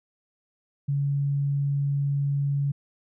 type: tone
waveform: sine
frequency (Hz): 141.1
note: C#3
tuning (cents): +31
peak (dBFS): -22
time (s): 0.88-2.72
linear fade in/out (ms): 10
effects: none